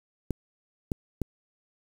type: clicks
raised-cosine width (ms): 3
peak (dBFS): -15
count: 3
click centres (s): 0.307 / 0.918 / 1.217
effects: 7-bit